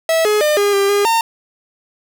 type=tone with pitch steps; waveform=45% pulse; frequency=651 / 421.9 / 603 / 407.1 / 397.1 / 406.5 / 912 Hz; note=E5 / G#4 / D5 / G#4 / G4 / G#4 / A#5; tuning=-22 / +27 / +46 / -35 / +22 / -37 / -38 cents; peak=-12 dBFS; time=0.09-1.21 s; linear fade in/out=2 ms; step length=160 ms; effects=none